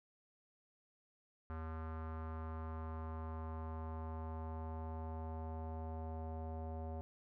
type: tone with low-pass filter sweep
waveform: square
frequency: 80.1 Hz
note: E2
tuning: 49 cents flat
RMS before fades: -44 dBFS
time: 1.5-7.01 s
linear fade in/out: 0 ms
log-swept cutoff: 1300 to 710 Hz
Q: 3
effects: none